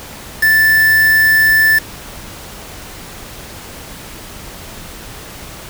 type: tone with quantisation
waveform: triangle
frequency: 1760 Hz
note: A6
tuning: in tune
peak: -6 dBFS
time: 0.42-1.79 s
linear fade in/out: 10 ms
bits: 3
effects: pink hiss -32 dBFS RMS until 5.69 s